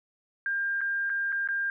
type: tone with dropouts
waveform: sine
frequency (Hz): 1600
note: G6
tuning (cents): +35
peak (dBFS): -26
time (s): 0.46-1.7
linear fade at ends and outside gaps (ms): 1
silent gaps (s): 0.808-0.814 / 1.096-1.1 / 1.321-1.325 / 1.475-1.487
effects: none